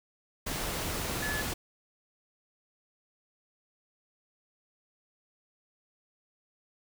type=tone in noise; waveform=sine; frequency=1715 Hz; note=A6; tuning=45 cents flat; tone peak=-33 dBFS; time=1.22-1.42 s; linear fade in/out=10 ms; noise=pink; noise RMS=-34 dBFS; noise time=0.46-1.54 s; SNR=-2 dB; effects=none